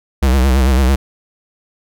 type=tone with vibrato; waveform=square; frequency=65.6 Hz; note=C2; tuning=5 cents sharp; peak=-10 dBFS; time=0.22-0.96 s; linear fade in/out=10 ms; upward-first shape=sine; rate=9 Hz; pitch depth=97 cents each way; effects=none